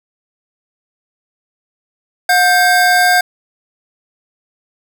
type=tone pair together; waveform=square; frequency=722 / 1574.7 Hz; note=F#5 / G6; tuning=-43 / +7 cents; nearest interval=octave + major second; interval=1350 cents; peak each=-12 dBFS; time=2.29-3.21 s; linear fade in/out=5 ms; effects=none